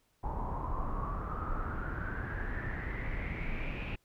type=noise with low-pass filter sweep; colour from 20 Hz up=brown; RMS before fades=-36 dBFS; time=0.23-3.96 s; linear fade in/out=10 ms; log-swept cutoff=900 to 2600 Hz; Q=8.8; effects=pink hiss -73 dBFS RMS until 4.04 s